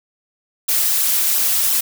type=noise with flanger; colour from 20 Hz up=blue; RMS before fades=-17 dBFS; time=0.68-1.81 s; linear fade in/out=10 ms; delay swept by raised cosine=0.43 to 6.33 ms; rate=2.9 Hz; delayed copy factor=-0.7; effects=none